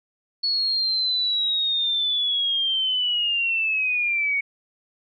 sine linear sweep, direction down, 4398 to 2218 Hz, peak -20 dBFS, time 0.43-4.41 s, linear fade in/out 10 ms, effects none

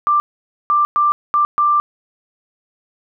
sine tone bursts at uneven times, 1182 Hz, D6, 11 cents sharp, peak -11 dBFS, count 5, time 0.07-0.2 / 0.7-0.85 / 0.96-1.12 / 1.34-1.45 / 1.58-1.8 s, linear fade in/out 0 ms, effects none

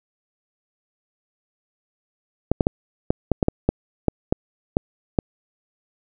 clicks, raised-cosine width 2 ms, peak -3 dBFS, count 12, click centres 2.516 / 2.608 / 2.669 / 3.105 / 3.317 / 3.428 / 3.484 / 3.69 / 4.083 / 4.325 / 4.769 / 5.188 s, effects none

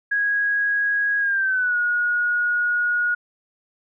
sine tone with pitch glide, 1652 to 1446.5 Hz, G#6 to F#6, -10 to -40 cents, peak -18 dBFS, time 0.11-3.15 s, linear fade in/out 10 ms, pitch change -230 cents, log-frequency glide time 1.19-1.77 s, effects none

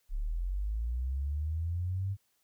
sine linear sweep, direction up, 32.95 to 100 Hz, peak -30 dBFS, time 0.09-2.17 s, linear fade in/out 50 ms, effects white hiss -74 dBFS RMS until 2.43 s

